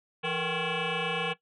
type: tone with frequency modulation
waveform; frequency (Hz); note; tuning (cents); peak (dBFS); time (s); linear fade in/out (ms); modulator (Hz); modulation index
sine; 1071; C6; +40; -26; 0.23-1.34; 20; 310; 6.4
effects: noise-tail reverb RT60 0.1 s tail -17 dB re dry + tanh soft clip ceiling -24 dBFS